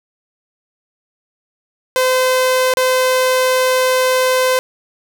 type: tone with dropouts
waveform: sawtooth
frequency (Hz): 513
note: C5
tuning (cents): -34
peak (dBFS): -8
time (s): 1.96-4.59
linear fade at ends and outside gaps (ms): 0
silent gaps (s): 2.738-2.771
effects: none